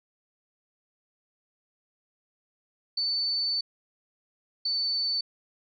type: tone bursts at uneven times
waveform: sine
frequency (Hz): 4510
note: C#8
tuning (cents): +29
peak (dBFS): -25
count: 2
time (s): 2.97-3.61 / 4.65-5.21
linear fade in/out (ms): 5
effects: none